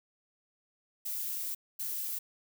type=noise bursts at uneven times; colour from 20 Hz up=violet; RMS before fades=-36 dBFS; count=2; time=1.05-1.55 / 1.79-2.19 s; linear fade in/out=10 ms; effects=none